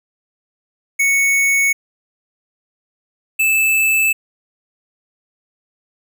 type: tone pair in turn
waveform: square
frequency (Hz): 2217 / 2628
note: C#7 / E7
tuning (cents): 0 / -6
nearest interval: minor third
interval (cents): 294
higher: second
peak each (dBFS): -13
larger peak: neither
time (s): 0.99-1.73 / 3.39-4.13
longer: neither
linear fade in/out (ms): 10
effects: none